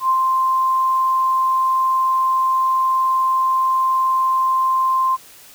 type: tone with ADSR envelope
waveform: sine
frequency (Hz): 1046.5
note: C6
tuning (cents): 0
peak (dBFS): -12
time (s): 0-5.17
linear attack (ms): 92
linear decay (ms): 63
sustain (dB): -2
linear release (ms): 28
effects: white hiss -44 dBFS RMS until 5.54 s